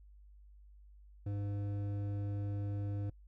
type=tone with hard clipping; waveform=triangle; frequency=101.4 Hz; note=G#2; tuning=41 cents flat; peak=-37 dBFS; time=1.26-3.1 s; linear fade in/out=5 ms; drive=14 dB; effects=noise-tail reverb RT60 0.1 s tail -25 dB re dry + added 50 Hz sine -55 dBFS peak until 3.27 s